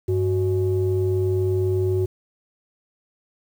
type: tone pair together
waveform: sine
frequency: 98 / 370 Hz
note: G2 / F#4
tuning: 0 / 0 cents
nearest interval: octave + major seventh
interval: 2300 cents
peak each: -20 dBFS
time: 0.08-2.06 s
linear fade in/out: 10 ms
effects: tanh soft clip ceiling -13 dBFS + 8-bit